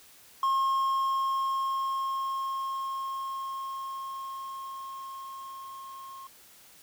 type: tone with level ramp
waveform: triangle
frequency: 1075 Hz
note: C6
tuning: 47 cents sharp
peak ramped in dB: -21 to -40 dBFS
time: 0.43-6.27 s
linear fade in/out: 2 ms
effects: white hiss -55 dBFS RMS until 6.82 s